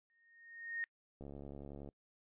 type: tone with exponential growth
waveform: sine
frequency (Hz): 1851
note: A#6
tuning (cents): -13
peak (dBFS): -35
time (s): 0.1-0.84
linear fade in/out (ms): 0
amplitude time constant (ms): 160
type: click train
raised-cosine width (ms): 2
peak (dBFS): -36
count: 49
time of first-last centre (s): 1.21-1.889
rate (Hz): 70.7
effects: noise-tail reverb RT60 0.1 s tail -26 dB re dry + resampled to 8000 Hz